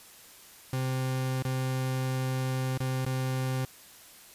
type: tone with dropouts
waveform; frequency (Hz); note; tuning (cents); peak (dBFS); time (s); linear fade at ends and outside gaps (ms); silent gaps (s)
40% pulse; 130.2; C3; -8; -27; 0.73-3.65; 2; 1.424-1.45 / 2.776-2.803 / 3.051-3.063
effects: white hiss -52 dBFS RMS until 4.34 s + resampled to 32000 Hz